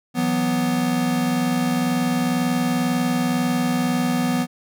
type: chord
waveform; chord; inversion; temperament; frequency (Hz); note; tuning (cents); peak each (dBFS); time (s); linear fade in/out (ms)
square; E suspended second; none; equal; 164.81 / 185 / 246.9; E3 / F#3 / B3; 0 / 0 / 0; -27 / -27 / -21; 0.14-4.47; 50
effects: none